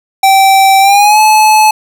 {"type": "tone with pitch glide", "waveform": "square", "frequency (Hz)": [776, 861], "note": ["G5", "A5"], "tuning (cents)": [-18, -38], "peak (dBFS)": -4, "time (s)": [0.23, 1.71], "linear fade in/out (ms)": 5, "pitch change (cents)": 180, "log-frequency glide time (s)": [0.8, 1.2], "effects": []}